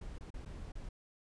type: noise with dropouts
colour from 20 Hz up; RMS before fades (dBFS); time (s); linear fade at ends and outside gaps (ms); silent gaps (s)
brown; -45; 0.01-0.89; 5; 0.184-0.207 / 0.305-0.34 / 0.451-0.458 / 0.72-0.753
effects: resampled to 22050 Hz